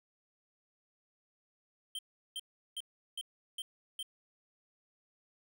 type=tone bursts; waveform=square; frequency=3136 Hz; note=G7; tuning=in tune; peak=-38 dBFS; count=6; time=1.95-4.028 s; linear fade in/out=2 ms; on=38 ms; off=370 ms; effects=none